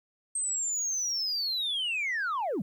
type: linear sweep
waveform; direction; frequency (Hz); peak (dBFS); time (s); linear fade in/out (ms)
sine; down; 8390 to 150; -26; 0.35-2.62; 5
effects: tanh soft clip ceiling -26 dBFS + 11-bit